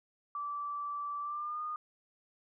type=tone with pitch glide; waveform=sine; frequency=1162 to 1224 Hz; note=D6 to D#6; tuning=-19 to -29 cents; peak=-35 dBFS; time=0.35-1.76 s; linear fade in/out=2 ms; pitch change=+90 cents; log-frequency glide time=1.21-1.61 s; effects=none